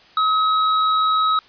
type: tone with hard clipping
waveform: triangle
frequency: 1277 Hz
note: D#6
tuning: 45 cents sharp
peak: -17 dBFS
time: 0.17-1.39 s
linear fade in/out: 2 ms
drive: 18 dB
effects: white hiss -49 dBFS RMS until 1.48 s + resampled to 11025 Hz